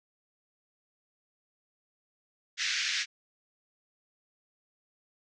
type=band-pass noise; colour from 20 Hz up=pink; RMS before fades=-31 dBFS; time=2.57-3.06 s; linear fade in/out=50 ms; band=1600 to 6400 Hz; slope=48 dB/octave; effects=none